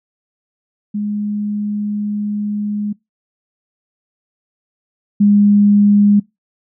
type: tone pair in turn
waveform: sine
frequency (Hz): 207.7 / 204.7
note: G#3 / G#3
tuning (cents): 0 / -25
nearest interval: unison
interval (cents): 25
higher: first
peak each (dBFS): -17 / -7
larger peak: second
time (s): 0.94-2.93 / 5.2-6.2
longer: first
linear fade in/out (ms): 10
effects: noise-tail reverb RT60 0.2 s tail -24 dB re dry